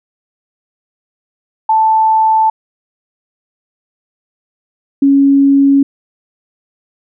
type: tone pair in turn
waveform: sine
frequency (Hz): 880 / 277.2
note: A5 / C#4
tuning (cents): 0 / 0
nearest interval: octave + minor sixth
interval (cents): 2000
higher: first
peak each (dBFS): -7 / -5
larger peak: second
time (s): 1.69-2.5 / 5.02-5.83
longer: neither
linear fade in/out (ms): 5
effects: none